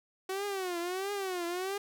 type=tone with vibrato; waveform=sawtooth; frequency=373.3 Hz; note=F#4; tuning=15 cents sharp; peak=-29 dBFS; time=0.29-1.78 s; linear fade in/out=5 ms; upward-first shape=triangle; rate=1.5 Hz; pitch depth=170 cents each way; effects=none